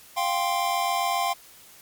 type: chord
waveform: square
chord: F suspended second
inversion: none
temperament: just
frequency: 698.5 / 785.8 / 1047.7 Hz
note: F5 / G5 / C6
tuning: 0 / +4 / +2 cents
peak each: -28 dBFS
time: 0.16-1.34 s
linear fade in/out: 20 ms
effects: white hiss -50 dBFS RMS until 1.81 s + MP3 96 kbps